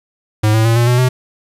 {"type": "tone with pitch steps", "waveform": "square", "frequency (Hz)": [107.3, 111.02, 114.87, 118.85, 122.97, 127.23], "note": ["A2", "A2", "A#2", "A#2", "B2", "C3"], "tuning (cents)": [-43, 16, -25, 34, -7, -48], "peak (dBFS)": -10, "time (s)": [0.43, 1.09], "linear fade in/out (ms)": 10, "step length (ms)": 110, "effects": ["resampled to 32000 Hz", "8-bit"]}